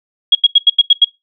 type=tone bursts; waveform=sine; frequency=3306 Hz; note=G#7; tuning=9 cents flat; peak=-3 dBFS; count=7; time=0.32-1.047 s; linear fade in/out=5 ms; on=31 ms; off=85 ms; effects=noise-tail reverb RT60 0.2 s tail -22 dB re dry